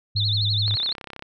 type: tone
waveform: sine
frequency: 103.83 Hz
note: G#2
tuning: in tune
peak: -22 dBFS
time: 0.15-0.76 s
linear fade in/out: 10 ms
type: tone with vibrato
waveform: sine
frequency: 3900 Hz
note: B7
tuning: 23 cents flat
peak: -22 dBFS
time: 0.16-0.93 s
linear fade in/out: 5 ms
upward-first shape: sine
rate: 12 Hz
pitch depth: 190 cents each way
type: click train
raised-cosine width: 0.3 ms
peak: -20 dBFS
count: 19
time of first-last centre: 0.68-1.224 s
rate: 33.1 Hz
effects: none